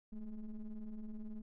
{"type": "ring-modulated tone", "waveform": "triangle", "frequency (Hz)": 103.83, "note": "G#2", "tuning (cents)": 0, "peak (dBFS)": -37, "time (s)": [0.12, 1.42], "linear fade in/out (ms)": 10, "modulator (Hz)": 113, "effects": []}